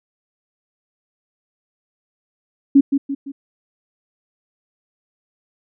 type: tone with echo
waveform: sine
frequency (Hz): 277.2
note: C#4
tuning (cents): 0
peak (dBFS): -6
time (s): 2.75-2.81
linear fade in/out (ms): 10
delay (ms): 170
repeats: 3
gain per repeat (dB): -7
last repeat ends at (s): 3.32
effects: none